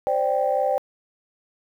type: chord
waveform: sine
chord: C suspended second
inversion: none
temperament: equal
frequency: 523.3 / 587.3 / 784 Hz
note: C5 / D5 / G5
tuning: 0 / 0 / 0 cents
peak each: -23 dBFS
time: 0.07-0.78 s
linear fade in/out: 0 ms
effects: tanh soft clip ceiling -10 dBFS + 9-bit